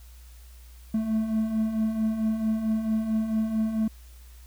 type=beating tone pair; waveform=triangle; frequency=216.1 / 220.6 Hz; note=A3 / A3; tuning=-31 / +5 cents; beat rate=4.5 Hz; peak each=-30 / -22 dBFS; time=0.94-3.88 s; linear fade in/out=5 ms; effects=added 60 Hz sine -45 dBFS peak until 4.46 s + white hiss -57 dBFS RMS until 4.46 s